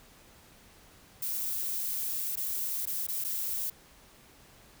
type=noise with dropouts; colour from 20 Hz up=violet; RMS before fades=-33 dBFS; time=1.22-3.7 s; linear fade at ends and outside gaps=5 ms; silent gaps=2.357-2.371 / 2.856-2.871 / 3.068-3.084 / 3.241-3.246 s; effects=pink hiss -57 dBFS RMS until 4.8 s